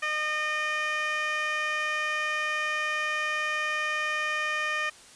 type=tone with band-pass filter; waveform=15% pulse; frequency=610 Hz; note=D#5; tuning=34 cents flat; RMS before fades=-29 dBFS; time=0.02-4.9 s; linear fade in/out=10 ms; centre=2100 Hz; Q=1.3; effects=white hiss -51 dBFS RMS until 5.15 s + resampled to 22050 Hz